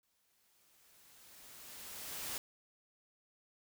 white noise with exponential growth, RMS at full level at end -40 dBFS, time 0.03-2.38 s, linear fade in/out 1 ms, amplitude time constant 510 ms, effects none

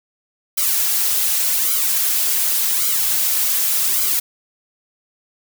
blue noise with flanger, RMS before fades -18 dBFS, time 0.57-4.2 s, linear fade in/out 10 ms, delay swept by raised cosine 1.1 to 5.3 ms, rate 0.87 Hz, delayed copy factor -0.9, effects none

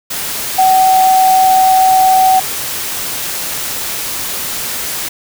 sine tone in noise, 755 Hz, F#5, 35 cents sharp, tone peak -6 dBFS, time 0.58-2.4 s, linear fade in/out 10 ms, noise white, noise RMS -20 dBFS, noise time 0.1-5.09 s, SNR +11 dB, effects none

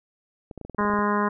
clicks, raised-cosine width 2 ms, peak -24 dBFS, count 11, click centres 0.512 / 0.577 / 0.613 / 0.65 / 0.697 / 0.747 / 0.809 / 0.851 / 0.9 / 0.937 / 0.99 s
harmonic tone, 206.5 Hz, G#3, 10 cents flat, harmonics 1 / 2 / 3 / 4 / 5 / 6 / 7 / 8 / 9, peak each -25 / -28 / -33 / -34 / -25 / -32 / -33 / -35 / -37 dBFS, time 0.78-1.29 s, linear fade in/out 10 ms
effects none

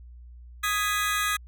sawtooth chord, G# minor, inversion second, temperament just, 1245.9 / 1661.2 / 1993.5 Hz, D#6 / G#6 / B6, +2 / 0 / +16 cents, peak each -23 / -25 / -28 dBFS, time 0.63-1.37 s, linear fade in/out 10 ms, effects added 60 Hz sine -43 dBFS peak until 1.47 s

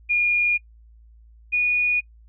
sine tone pair in turn, 2428 / 2456 Hz, D#7 / D#7, -43 / -23 cents, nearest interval unison, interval 20 cents, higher second, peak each -17 dBFS, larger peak neither, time 0.09-0.58 / 1.52-2.01 s, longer neither, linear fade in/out 20 ms, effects noise-tail reverb RT60 0.1 s tail -25 dB re dry + added 56 Hz sine -47 dBFS peak until 2.28 s

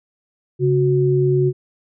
sine tone pair together, 137.4 / 367.3 Hz, C#3 / F#4, -15 / -13 cents, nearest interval octave + perfect fourth, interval 1702 cents, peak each -16 dBFS, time 0.59-1.53 s, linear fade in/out 50 ms, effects none

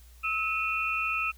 sine tone cluster, 1298 / 2471 / 2688 Hz, E6 / D#7 / E7, -27 / -13 / +33 cents, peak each -31 dBFS, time 0.23-1.32 s, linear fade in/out 20 ms, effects added 60 Hz sine -50 dBFS peak until 1.37 s + white hiss -60 dBFS RMS until 1.37 s

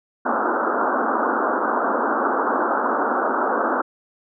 white band-pass noise, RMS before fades -21 dBFS, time 0.25-3.82 s, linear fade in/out 10 ms, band 220 to 1500 Hz, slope 96 dB/octave, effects none

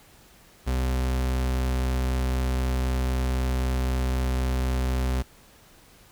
40% pulse tone, 63.9 Hz, C2, 40 cents flat, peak -22 dBFS, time 0.66-5.23 s, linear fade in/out 20 ms, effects pink hiss -54 dBFS RMS until 6.11 s

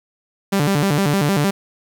sawtooth tone with vibrato, 169.6 Hz, E3, 50 cents sharp, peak -11 dBFS, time 0.52-1.51 s, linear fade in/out 10 ms, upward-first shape square, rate 6.5 Hz, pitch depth 260 cents each way, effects 7-bit

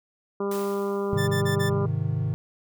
harmonic tone, 199.6 Hz, G3, 32 cents sharp, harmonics 1 / 2 / 3 / 4 / 5 / 6 / 7, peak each -31 / -26 / -37 / -42 / -37 / -38 / -46 dBFS, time 0.4-1.86 s, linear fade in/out 5 ms
white noise with exponential decay, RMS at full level -38 dBFS, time 0.51-1.53 s, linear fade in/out 5 ms, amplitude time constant 220 ms
triangle chord, Ab major, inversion none, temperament equal, 103.83 / 130.81 / 155.56 Hz, Ab2 / C3 / Eb3, 0 / 0 / 0 cents, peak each -26 dBFS, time 1.13-2.34 s, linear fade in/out 0 ms
sawtooth tone bursts, 1766 Hz, A6, 6 cents sharp, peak -26 dBFS, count 4, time 1.17-1.7 s, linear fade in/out 20 ms, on 110 ms, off 30 ms
effects none

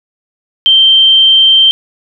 sine tone, 3135 Hz, G7, 1 cent flat, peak -3 dBFS, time 0.66-1.71 s, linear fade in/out 0 ms, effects none

